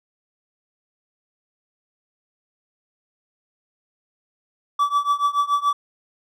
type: tone with tremolo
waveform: triangle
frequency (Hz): 1153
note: D6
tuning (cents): -32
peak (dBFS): -12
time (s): 4.79-5.73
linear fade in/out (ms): 5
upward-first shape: triangle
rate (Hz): 7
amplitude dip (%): 95
effects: none